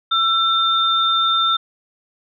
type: tone pair together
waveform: sine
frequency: 1340 / 3604 Hz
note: E6 / A7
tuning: +28 / +41 cents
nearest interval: octave + perfect fourth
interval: 1713 cents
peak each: -17 / -17 dBFS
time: 0.11-1.57 s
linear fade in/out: 10 ms
effects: none